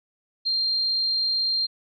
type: tone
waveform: sine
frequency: 4186 Hz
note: C8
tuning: in tune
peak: -21 dBFS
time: 0.45-1.67 s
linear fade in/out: 20 ms
effects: none